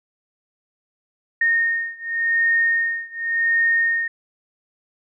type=beating tone pair; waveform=sine; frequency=1842 / 1842.89 Hz; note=A#6 / A#6; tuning=-21 / -20 cents; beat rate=0.89 Hz; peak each=-20 / -21 dBFS; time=1.41-4.08 s; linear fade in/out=5 ms; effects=none